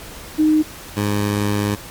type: tone pair in turn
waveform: sine / 15% pulse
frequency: 309 / 102.91 Hz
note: D#4 / G#2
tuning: -12 / -15 cents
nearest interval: octave + perfect fifth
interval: 1903 cents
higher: first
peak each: -11 dBFS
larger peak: neither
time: 0.38-0.63 / 0.96-1.76 s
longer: second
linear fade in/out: 20 ms
effects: pink hiss -36 dBFS RMS until 1.9 s + MP3 96 kbps